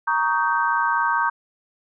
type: chord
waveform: sine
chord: Eb dominant seventh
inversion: second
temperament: just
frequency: 933.4 / 1120.1 / 1244.5 / 1555.6 Hz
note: Bb5 / Db6 / Eb6 / G6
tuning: +2 / +18 / 0 / -14 cents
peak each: -22 / -24 / -27 / -23 dBFS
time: 0.07-1.3 s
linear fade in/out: 10 ms
effects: none